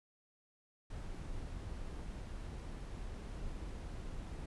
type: noise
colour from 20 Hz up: brown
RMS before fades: -44 dBFS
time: 0.9-4.46 s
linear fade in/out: 5 ms
effects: resampled to 24000 Hz